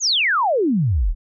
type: exponential sweep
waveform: sine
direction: down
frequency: 7040 to 32.7 Hz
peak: -15 dBFS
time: 0-1.15 s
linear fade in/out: 50 ms
effects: none